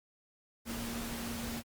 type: tone in noise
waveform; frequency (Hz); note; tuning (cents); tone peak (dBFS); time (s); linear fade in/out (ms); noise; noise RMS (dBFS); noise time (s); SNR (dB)
sine; 233.1; A#3; 0; -40; 0.65-1.63; 50; pink; -41; 0.65-1.63; -2
effects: Opus 48 kbps